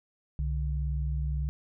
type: tone pair together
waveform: sine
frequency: 65.29 / 146.9 Hz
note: C2 / D3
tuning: -3 / +1 cents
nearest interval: octave + major second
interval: 1404 cents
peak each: -28 / -34 dBFS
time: 0.39-1.49 s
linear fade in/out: 0 ms
effects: none